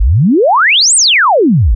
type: exponential two-way sweep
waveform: sine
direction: up then down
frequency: 44 to 9090 to 44 Hz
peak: -5 dBFS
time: 0-1.75 s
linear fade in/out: 10 ms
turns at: 0.95 s
effects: none